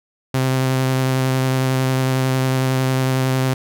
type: tone with vibrato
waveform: sawtooth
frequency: 130.81 Hz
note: C3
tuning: in tune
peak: -12 dBFS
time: 0.34-3.54 s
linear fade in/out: 5 ms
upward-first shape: sine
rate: 11 Hz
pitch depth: 13 cents each way
effects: none